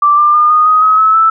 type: tone with pitch steps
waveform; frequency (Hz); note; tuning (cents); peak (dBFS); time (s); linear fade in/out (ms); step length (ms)
sine; 1172 / 1191.8 / 1211.9 / 1232.4 / 1253.2 / 1274.4 / 1295.9 / 1317.8; D6 / D6 / D#6 / D#6 / D#6 / D#6 / E6 / E6; -4 / +25 / -46 / -17 / +12 / +41 / -30 / -1; -5; 0.02-1.3; 5; 160
effects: none